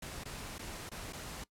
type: noise with dropouts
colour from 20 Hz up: pink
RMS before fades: -44 dBFS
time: 0.02-1.44 s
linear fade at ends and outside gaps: 5 ms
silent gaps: 0.238-0.254 / 0.583-0.591 / 0.893-0.915 / 1.126-1.131 s
effects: noise-tail reverb RT60 0.1 s tail -20 dB re dry + low-pass 12000 Hz 12 dB/octave